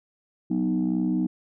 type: chord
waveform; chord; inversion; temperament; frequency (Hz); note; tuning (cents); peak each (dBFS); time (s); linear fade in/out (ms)
sine; B major; second; equal; 185 / 246.9 / 311.1; F#3 / B3 / D#4; 0 / 0 / 0; -25; 0.5-1.27; 10
effects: tanh soft clip ceiling -16 dBFS